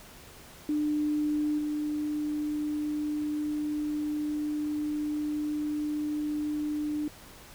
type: tone with level steps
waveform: sine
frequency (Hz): 299.5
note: D4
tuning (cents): +34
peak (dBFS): -25 / -28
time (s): 0.69-7.08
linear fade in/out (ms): 2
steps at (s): 1.58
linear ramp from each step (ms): 10
effects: pink hiss -50 dBFS RMS until 7.54 s